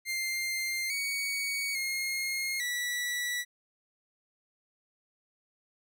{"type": "tone with pitch steps", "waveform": "sawtooth", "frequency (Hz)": [2101, 2243, 2142, 1951], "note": ["C7", "C#7", "C7", "B6"], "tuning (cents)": [7, 20, 40, -22], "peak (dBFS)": -27, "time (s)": [0.05, 3.45], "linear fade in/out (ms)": 50, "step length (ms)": 850, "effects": []}